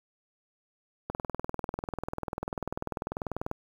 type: click train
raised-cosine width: 1 ms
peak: -18 dBFS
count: 50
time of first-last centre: 1.1-3.514 s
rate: 20.3 Hz
effects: 8-bit